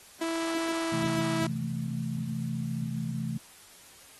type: tone with pitch glide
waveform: sawtooth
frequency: 329.6 to 326.9 Hz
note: E4 to E4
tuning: 0 to -14 cents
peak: -25 dBFS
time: 0.21-1.47 s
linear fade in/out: 5 ms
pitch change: -14 cents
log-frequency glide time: 0.74-1.36 s
type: chord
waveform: sine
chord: A minor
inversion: first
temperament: equal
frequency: 130.81 / 164.81 / 220 Hz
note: C3 / E3 / A3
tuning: 0 / 0 / 0 cents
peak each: -34 / -34 / -34 dBFS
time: 0.92-3.38 s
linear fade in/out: 5 ms
effects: white hiss -53 dBFS RMS until 4.19 s + AAC 32 kbps